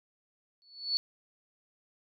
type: tone with exponential growth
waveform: sine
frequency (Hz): 4435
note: C#8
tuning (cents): 0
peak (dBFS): -23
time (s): 0.62-0.97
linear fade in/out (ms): 0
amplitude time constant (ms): 74
effects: none